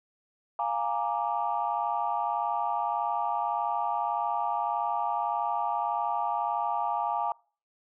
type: chord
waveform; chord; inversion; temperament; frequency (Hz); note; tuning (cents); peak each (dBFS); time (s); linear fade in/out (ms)
sine; Bb dominant seventh; second; equal; 698.5 / 830.6 / 932.3 / 1174.7; F5 / Ab5 / Bb5 / D6; 0 / 0 / 0 / 0; -32 / -30 / -31 / -34; 0.59-7.32; 2
effects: noise-tail reverb RT60 0.4 s tail -25 dB re dry + tanh soft clip ceiling -16 dBFS